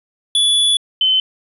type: tone pair in turn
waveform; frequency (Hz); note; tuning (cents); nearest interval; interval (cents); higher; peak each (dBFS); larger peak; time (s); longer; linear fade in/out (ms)
square / sine; 3433 / 3058; A7 / G7; -43 / -44; major second; 201; first; -12 / -11; second; 0.35-0.77 / 1.01-1.2; first; 2
effects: resampled to 32000 Hz